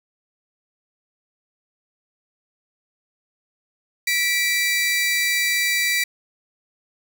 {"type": "tone pair together", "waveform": "sawtooth", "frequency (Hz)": [1959, 2331], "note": ["B6", "D7"], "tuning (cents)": [-15, -14], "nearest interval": "minor third", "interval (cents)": 301, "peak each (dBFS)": -18, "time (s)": [4.07, 6.04], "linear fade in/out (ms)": 5, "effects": ["9-bit"]}